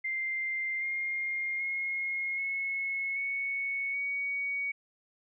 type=tone with pitch steps; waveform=sine; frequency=2093 / 2123 / 2154 / 2186 / 2217 / 2250 Hz; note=C7 / C7 / C7 / C#7 / C#7 / C#7; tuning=0 / +25 / +50 / -25 / 0 / +25 cents; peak=-30 dBFS; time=0.04-4.72 s; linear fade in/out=10 ms; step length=780 ms; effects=none